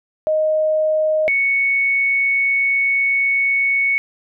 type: tone pair in turn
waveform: sine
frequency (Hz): 622.3 / 2218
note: D#5 / C#7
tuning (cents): 0 / 0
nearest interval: octave + minor seventh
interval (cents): 2200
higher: second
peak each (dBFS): -14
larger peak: neither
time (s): 0.27-1.28 / 1.28-3.98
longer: second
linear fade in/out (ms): 0
effects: none